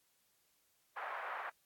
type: band-pass noise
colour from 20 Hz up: white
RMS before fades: -43 dBFS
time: 0.96-1.5 s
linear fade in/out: 10 ms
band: 660 to 1600 Hz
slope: 24 dB/octave
effects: white hiss -75 dBFS RMS until 1.65 s + AAC 64 kbps